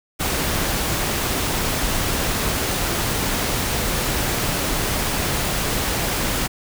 pink noise, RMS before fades -22 dBFS, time 0.19-6.48 s, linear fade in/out 20 ms, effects none

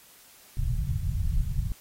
pink low-pass noise, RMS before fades -27 dBFS, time 0.57-1.72 s, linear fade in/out 2 ms, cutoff 150 Hz, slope 48 dB/octave, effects white hiss -54 dBFS RMS until 1.8 s + AAC 48 kbps

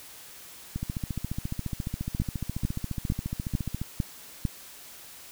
two click trains, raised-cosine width 5 ms, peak -13 / -18 dBFS, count 6 / 45, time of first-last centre 2.2-4.452 / 0.76-3.816 s, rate 2.22 / 14.4 Hz, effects white hiss -47 dBFS RMS until 5.31 s

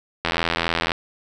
click train, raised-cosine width 0.3 ms, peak -4 dBFS, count 57, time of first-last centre 0.25-0.918 s, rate 83.8 Hz, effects none

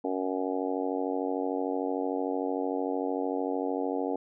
harmonic tone, 93.3 Hz, F#2, 15 cents sharp, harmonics 3 / 4 / 5 / 6 / 7 / 8 / 9, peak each -32 / -36 / -33 / -40 / -38 / -38 / -40 dBFS, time 0.04-4.16 s, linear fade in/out 5 ms, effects none

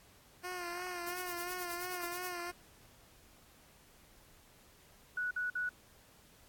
10% pulse tone with vibrato, 355 Hz, F4, 28 cents sharp, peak -31 dBFS, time 0.43-2.52 s, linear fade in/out 20 ms, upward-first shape sine, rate 2.9 Hz, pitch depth 44 cents each way
blue noise with tremolo, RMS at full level -44 dBFS, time 1.06-2.33 s, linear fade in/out 10 ms, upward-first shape sine, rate 9.4 Hz, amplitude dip 85%
sine tone bursts, 1472 Hz, F#6, 9 cents flat, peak -33 dBFS, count 3, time 5.17-5.692 s, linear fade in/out 5 ms, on 140 ms, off 51 ms
effects pink hiss -62 dBFS RMS until 6.48 s + AAC 64 kbps

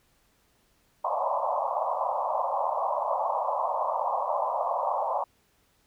white band-pass noise, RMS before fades -28 dBFS, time 1.04-5.24 s, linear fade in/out 5 ms, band 540 to 1100 Hz, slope 96 dB/octave, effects pink hiss -67 dBFS RMS until 5.86 s

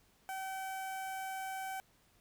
sawtooth tone with notch filter, 766 Hz, G5, 40 cents flat, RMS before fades -41 dBFS, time 0.29-1.8 s, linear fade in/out 0 ms, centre 4200 Hz, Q 0.95, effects pink hiss -69 dBFS RMS until 2.2 s

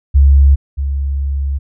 sine tone pair in turn, 69.3 / 69.3 Hz, C#2 / C#2, 0 / 0 cents, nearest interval unison, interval 0 cents, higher neither, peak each -4 / -14 dBFS, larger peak first, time 0.14-0.56 / 0.77-1.59 s, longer second, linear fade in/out 20 ms, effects none

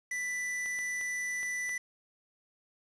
square tone, 1984 Hz, B6, 7 cents sharp, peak -33 dBFS, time 0.11-1.78 s, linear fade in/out 5 ms
clicks, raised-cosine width 0.3 ms, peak -32 dBFS, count 5, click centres 0.66 / 0.789 / 1.012 / 1.431 / 1.693 s
effects resampled to 22050 Hz + 9-bit

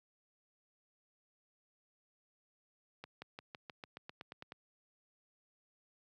accelerating click train, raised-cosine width 0.3 ms, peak -30 dBFS, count 12, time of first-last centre 3.04-4.521 s, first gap 180 ms, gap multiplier 0.94, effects high-pass 100 Hz 12 dB/octave

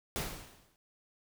pink noise with exponential decay, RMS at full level -33 dBFS, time 0.16-0.76 s, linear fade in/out 0 ms, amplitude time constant 130 ms, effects none

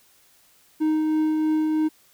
triangle tone with tremolo, 311.1 Hz, D#4, in tune, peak -16 dBFS, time 0.8-1.89 s, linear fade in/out 20 ms, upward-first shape triangle, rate 3.1 Hz, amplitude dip 25%, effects white hiss -58 dBFS RMS until 2.13 s

